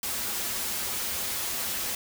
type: noise with comb filter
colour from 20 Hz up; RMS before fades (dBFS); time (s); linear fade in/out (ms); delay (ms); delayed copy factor
white; -31; 0.03-1.95; 2; 6.7; -0.55
effects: none